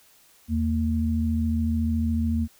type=tone pair together; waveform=sine; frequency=80.79 / 228.5 Hz; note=E2 / A#3; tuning=-34 / -34 cents; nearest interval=octave + tritone; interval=1800 cents; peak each=-24 dBFS; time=0.48-2.48 s; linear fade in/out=50 ms; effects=white hiss -57 dBFS RMS until 2.59 s